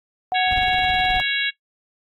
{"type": "tone", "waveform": "sine", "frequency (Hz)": 740, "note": "F#5", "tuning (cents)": 0, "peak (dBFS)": -19, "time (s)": [0.32, 1.2], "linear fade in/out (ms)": 0}
{"type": "harmonic tone", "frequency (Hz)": 554.4, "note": "C#5", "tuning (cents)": 0, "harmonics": [3, 4, 5, 6, 7], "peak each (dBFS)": [-24, -25, -26, -27, -27], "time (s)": [0.34, 1.51], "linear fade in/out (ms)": 20}
{"type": "noise with tremolo", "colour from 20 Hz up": "brown", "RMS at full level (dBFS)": -29, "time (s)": [0.46, 1.23], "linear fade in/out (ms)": 50, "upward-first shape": "triangle", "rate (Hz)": 19, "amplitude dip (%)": 85}
{"effects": ["noise-tail reverb RT60 0.1 s tail -18 dB re dry", "AAC 64 kbps"]}